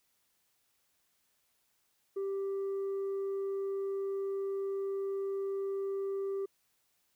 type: tone with tanh clipping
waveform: sine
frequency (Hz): 392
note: G4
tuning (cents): 0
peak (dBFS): -33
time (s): 2.16-6.46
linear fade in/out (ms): 10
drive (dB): 2
effects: white hiss -75 dBFS RMS until 7.15 s